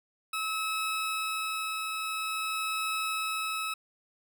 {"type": "tone with tremolo", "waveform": "20% pulse", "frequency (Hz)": 1294, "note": "E6", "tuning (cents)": -32, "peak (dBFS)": -24, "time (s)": [0.33, 3.74], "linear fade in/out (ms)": 5, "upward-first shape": "triangle", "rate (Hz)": 0.48, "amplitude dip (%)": 30, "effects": []}